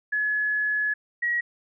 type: tone pair in turn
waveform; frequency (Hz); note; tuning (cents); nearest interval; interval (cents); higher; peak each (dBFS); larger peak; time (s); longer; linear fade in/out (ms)
sine; 1700 / 1908.2; G#6 / A#6; +40 / +40; major second; 200; second; -22; neither; 0.12-0.94 / 1.22-1.41; first; 10
effects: none